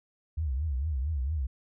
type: tone with vibrato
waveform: sine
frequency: 71.4 Hz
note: D2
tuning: 48 cents flat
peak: -27 dBFS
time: 0.37-1.47 s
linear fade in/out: 10 ms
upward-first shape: triangle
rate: 4.4 Hz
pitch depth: 270 cents each way
effects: none